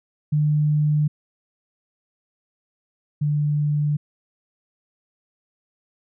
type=tone pair in turn; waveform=sine; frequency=150 / 148.02 Hz; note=D3 / D3; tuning=+37 / +14 cents; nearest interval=unison; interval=23 cents; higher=first; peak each=-16 / -18 dBFS; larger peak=first; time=0.32-1.08 / 3.21-3.97 s; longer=neither; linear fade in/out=10 ms; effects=none